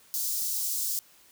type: high-pass noise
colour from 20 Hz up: white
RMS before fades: -30 dBFS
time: 0.14-0.99 s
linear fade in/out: 0 ms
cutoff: 4900 Hz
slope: 24 dB/octave
effects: white hiss -58 dBFS RMS until 1.31 s